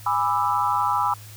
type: chord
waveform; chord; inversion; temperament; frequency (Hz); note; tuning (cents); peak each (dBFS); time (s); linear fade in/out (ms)
sine; E dominant seventh; first; just; 824.1 / 988.9 / 1186.7 / 1318.5; G#5 / B5 / D6 / E6; -14 / +2 / +18 / 0; -25 / -23 / -26 / -26; 0.06-1.14; 5
effects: added 105 Hz sine -41 dBFS peak until 1.36 s + white hiss -46 dBFS RMS until 1.36 s